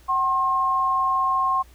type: tone pair together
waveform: sine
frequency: 756 / 1069.1 Hz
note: F#5 / C6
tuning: +37 / +37 cents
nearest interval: tritone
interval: 600 cents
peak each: -27 / -19 dBFS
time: 0.08-1.63 s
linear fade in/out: 20 ms
effects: added 60 Hz sine -49 dBFS peak until 1.74 s + pink hiss -55 dBFS RMS until 1.74 s